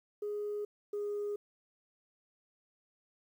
sine tone pair in turn, 415.3 / 412.2 Hz, G#4 / G#4, 0 / -13 cents, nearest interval unison, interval 13 cents, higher first, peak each -33 / -32 dBFS, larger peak second, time 0.22-0.65 / 0.93-1.36 s, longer neither, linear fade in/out 5 ms, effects tanh soft clip ceiling -31 dBFS + 11-bit

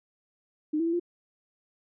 sine tone with pitch steps, 305.2 / 330.5 / 334.3 / 347.9 Hz, D#4 / E4 / E4 / F4, -33 / +5 / +24 / -7 cents, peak -24 dBFS, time 0.73-0.998 s, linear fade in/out 10 ms, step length 67 ms, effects none

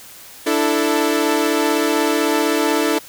sawtooth chord, D suspended second, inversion none, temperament equal with one note detuned, 293.7 / 329.6 / 442 Hz, D4 / E4 / A4, 0 / 0 / +8 cents, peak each -16 dBFS, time 0.46-2.99 s, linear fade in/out 10 ms, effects white hiss -40 dBFS RMS until 3.08 s

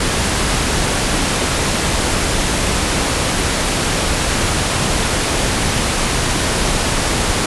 pink low-pass noise, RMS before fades -17 dBFS, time 0-7.46 s, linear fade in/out 5 ms, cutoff 11000 Hz, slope 96 dB/octave, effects none

